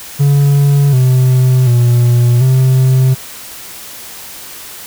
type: tone with pitch steps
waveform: triangle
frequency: 141.8 / 128.2 / 120.7 / 130.2 Hz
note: C#3 / C3 / B2 / C3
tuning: +40 / -35 / -39 / -8 cents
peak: -4 dBFS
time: 0.19-3.15 s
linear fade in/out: 20 ms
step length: 740 ms
effects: white hiss -30 dBFS RMS until 4.86 s